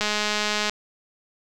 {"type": "click train", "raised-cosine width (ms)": 0.2, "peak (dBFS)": -7, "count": 145, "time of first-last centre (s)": [0.01, 0.696], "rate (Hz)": 210, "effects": []}